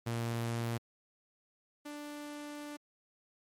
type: tone pair in turn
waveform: sawtooth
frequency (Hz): 116.7 / 294.1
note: A#2 / D4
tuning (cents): +2 / +3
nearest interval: octave + major third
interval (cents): 1601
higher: second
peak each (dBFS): -29 / -38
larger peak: first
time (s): 0.06-0.78 / 1.85-2.77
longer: second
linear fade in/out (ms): 10
effects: MP3 64 kbps